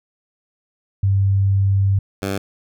sine / 10% pulse tone pair in turn, 98 / 97.32 Hz, G2 / G2, 0 / -12 cents, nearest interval unison, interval 12 cents, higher first, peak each -13 dBFS, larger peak neither, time 1.03-1.99 / 2.22-2.38 s, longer first, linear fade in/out 5 ms, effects none

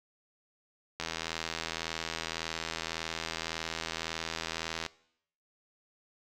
click train, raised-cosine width 0.2 ms, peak -16 dBFS, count 317, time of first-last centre 1-4.863 s, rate 81.8 Hz, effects noise-tail reverb RT60 0.7 s tail -21 dB re dry

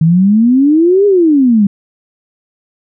sine exponential two-way sweep, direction up then down, 155.8 to 415.3 to 194.2 Hz, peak -5 dBFS, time 0.01-1.67 s, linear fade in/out 5 ms, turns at 1.06 s, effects none

